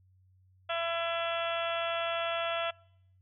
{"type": "harmonic tone", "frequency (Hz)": 335.5, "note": "E4", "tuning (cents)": 31, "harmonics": [2, 3, 4, 5, 6, 7, 8, 9, 10], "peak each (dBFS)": [-33, -44, -36, -43, -45, -46, -40, -45, -40], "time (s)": [0.69, 2.71], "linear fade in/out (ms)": 10, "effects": ["noise-tail reverb RT60 0.8 s tail -26 dB re dry", "added 93 Hz sine -61 dBFS peak until 3.21 s"]}